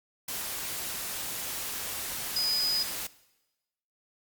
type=tone in noise; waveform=sine; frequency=4978 Hz; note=D#8; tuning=in tune; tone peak=-25 dBFS; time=2.36-2.83 s; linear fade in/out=5 ms; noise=white; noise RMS=-35 dBFS; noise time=0.28-3.07 s; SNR=+7 dB; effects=noise-tail reverb RT60 1.0 s tail -19 dB re dry + Opus 48 kbps